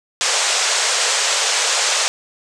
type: band-pass noise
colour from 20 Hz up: white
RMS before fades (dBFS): -18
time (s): 0.21-2.08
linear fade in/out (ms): 0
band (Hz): 440 to 8100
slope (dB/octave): 48
effects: none